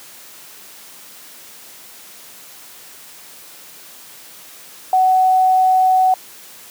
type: tone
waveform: sine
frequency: 748 Hz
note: F#5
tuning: 19 cents sharp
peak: -10 dBFS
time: 4.93-6.14 s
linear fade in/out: 2 ms
effects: white hiss -40 dBFS RMS until 6.7 s + high-pass 150 Hz 12 dB/octave